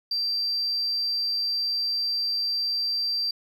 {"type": "tone", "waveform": "triangle", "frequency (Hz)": 4699, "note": "D8", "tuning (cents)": 0, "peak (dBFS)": -21, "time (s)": [0.11, 3.31], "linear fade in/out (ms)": 5, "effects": ["tanh soft clip ceiling -21 dBFS"]}